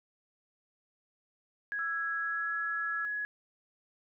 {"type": "tone with pitch glide", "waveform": "sine", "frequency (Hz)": [1661.2, 1682.4], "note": ["G#6", "G#6"], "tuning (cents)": [0, 22], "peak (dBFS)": -32, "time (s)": [1.72, 3.25], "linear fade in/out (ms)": 0, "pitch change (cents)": 22, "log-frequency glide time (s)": [2.18, 2.54]}
{"type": "tone", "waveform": "sine", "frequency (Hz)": 1335, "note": "E6", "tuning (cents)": 22, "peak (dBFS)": -36, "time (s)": [1.79, 3.05], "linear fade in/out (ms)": 0}
{"effects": []}